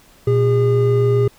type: tone pair together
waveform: triangle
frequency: 119.77 / 406.6 Hz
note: A#2 / G#4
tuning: +47 / -37 cents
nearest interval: octave + major sixth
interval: 2116 cents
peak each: -13 dBFS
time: 0.27-1.28 s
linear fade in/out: 5 ms
effects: pink hiss -50 dBFS RMS until 1.38 s